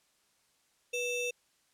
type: ring-modulated tone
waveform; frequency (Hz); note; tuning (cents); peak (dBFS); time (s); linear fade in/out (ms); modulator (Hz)
square; 1568; G6; 0; -29; 0.93-1.31; 10; 1080
effects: white hiss -71 dBFS RMS until 1.73 s + low-pass 10000 Hz 12 dB/octave